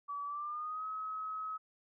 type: tone with pitch glide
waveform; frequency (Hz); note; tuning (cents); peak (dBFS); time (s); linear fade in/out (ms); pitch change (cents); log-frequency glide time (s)
sine; 1146 to 1278.9; D6 to D#6; -43 to +47; -37; 0.08-1.58; 20; +190; 0.25-0.86
effects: none